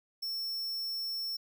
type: tone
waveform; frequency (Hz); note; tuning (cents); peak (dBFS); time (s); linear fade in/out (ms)
square; 5400; E8; +41; -34; 0.22-1.37; 10
effects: none